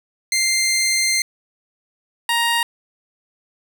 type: tone pair in turn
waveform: 15% pulse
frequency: 2094 / 936.6 Hz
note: C7 / A#5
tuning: +1 / +8 cents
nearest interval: octave + major second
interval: 1393 cents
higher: first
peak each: -10 dBFS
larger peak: neither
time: 0.32-1.22 / 2.29-2.63 s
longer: first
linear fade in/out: 2 ms
effects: none